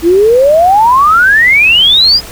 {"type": "exponential sweep", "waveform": "sine", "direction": "up", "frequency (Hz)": [323, 5070], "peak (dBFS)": -3, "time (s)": [0.02, 2.21], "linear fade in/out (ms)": 50, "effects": ["added 60 Hz sine -33 dBFS peak until 2.31 s", "pink hiss -28 dBFS RMS until 2.31 s"]}